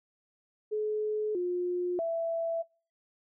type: tone with pitch steps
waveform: sine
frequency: 426.7 / 356.3 / 664 Hz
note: G#4 / F4 / E5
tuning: +47 / +35 / +12 cents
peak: -28 dBFS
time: 0.71-2.63 s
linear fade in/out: 20 ms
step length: 640 ms
effects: noise-tail reverb RT60 0.4 s tail -26 dB re dry